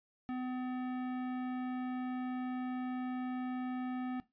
sine tone with hard clipping, 253.2 Hz, B3, 43 cents sharp, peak -38 dBFS, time 0.29-4.2 s, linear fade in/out 0 ms, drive 15 dB, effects noise-tail reverb RT60 0.2 s tail -17 dB re dry + resampled to 11025 Hz

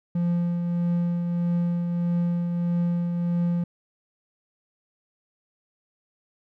triangle tone with tremolo, 173.1 Hz, F3, 15 cents flat, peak -18 dBFS, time 0.15-3.64 s, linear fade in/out 5 ms, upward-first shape triangle, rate 1.6 Hz, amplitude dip 40%, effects none

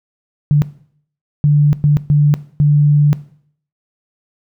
sine tone bursts at uneven times, 146.83 Hz, D3, in tune, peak -7 dBFS, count 5, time 0.51-0.62 / 1.44-1.73 / 1.84-1.97 / 2.1-2.34 / 2.6-3.13 s, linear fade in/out 0 ms, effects noise-tail reverb RT60 0.6 s tail -18 dB re dry

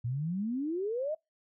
sine exponential sweep, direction up, 114 to 647 Hz, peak -30 dBFS, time 0.04-1.15 s, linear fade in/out 10 ms, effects noise-tail reverb RT60 0.2 s tail -26 dB re dry

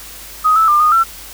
sine tone with pitch steps, 1254 / 1312 / 1197 / 1232 / 1346 Hz, D#6 / E6 / D6 / D#6 / E6, +13 / -9 / +33 / -17 / +36 cents, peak -8 dBFS, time 0.44-1.04 s, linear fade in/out 20 ms, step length 120 ms, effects added 50 Hz sine -41 dBFS peak until 1.33 s + white hiss -34 dBFS RMS until 1.33 s

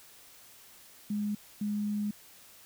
sine tone bursts at uneven times, 207.7 Hz, G#3, in tune, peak -29 dBFS, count 2, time 1.1-1.35 / 1.61-2.11 s, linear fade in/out 5 ms, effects white hiss -55 dBFS RMS until 2.65 s

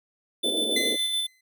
white band-pass noise, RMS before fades -31 dBFS, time 0.43-0.97 s, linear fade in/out 20 ms, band 230 to 570 Hz, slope 48 dB/octave
square tone with tremolo, 3520 Hz, A7, in tune, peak -24 dBFS, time 0.43-1.27 s, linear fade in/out 10 ms, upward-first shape square, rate 7.1 Hz, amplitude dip 30%
sawtooth tone with exponential decay, 2041 Hz, C7, 44 cents flat, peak -20 dBFS, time 0.76-1.41 s, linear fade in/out 5 ms, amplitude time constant 140 ms
effects none

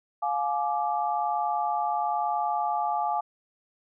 sine chord, D diminished, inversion first, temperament just, 704.8 / 845.8 / 1174.7 Hz, F5 / Ab5 / D6, +16 / +31 / 0 cents, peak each -29 / -27 / -32 dBFS, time 0.22-3.21 s, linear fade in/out 10 ms, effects none

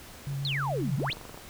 sine tone with vibrato, 139.1 Hz, C#3, 6 cents sharp, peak -30 dBFS, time 0.27-1.1 s, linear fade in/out 0 ms, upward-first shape sine, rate 7.1 Hz, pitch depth 21 cents each way
sine exponential two-way sweep, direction down then up, 4435 to 116.9 to 4435 Hz, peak -29 dBFS, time 0.45-1.13 s, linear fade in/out 0 ms, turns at 0.96 s
clicks, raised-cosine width 1 ms, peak -29 dBFS, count 10, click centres 0.999 / 1.047 / 1.101 / 1.132 / 1.17 / 1.213 / 1.253 / 1.294 / 1.344 / 1.376 s
effects pink hiss -47 dBFS RMS until 1.49 s

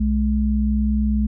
sine tone pair together, 63 / 212.1 Hz, B1 / G#3, +35 / +37 cents, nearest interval octave + major sixth, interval 2102 cents, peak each -19 dBFS, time 0-1.27 s, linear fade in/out 10 ms, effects none

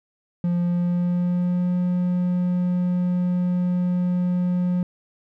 triangle tone with pitch glide, 174.61 to 179 Hz, F3 to F3, 0 to +43 cents, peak -17 dBFS, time 0.44-4.83 s, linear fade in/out 2 ms, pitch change +43 cents, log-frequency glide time 0.61-1.73 s, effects none

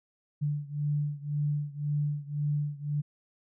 sine beating tone pair, 146.2 / 148.1 Hz, D3 / D3, -7 / +15 cents, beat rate 1.9 Hz, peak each -30 / -32 dBFS, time 0.41-3.02 s, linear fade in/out 20 ms, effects none

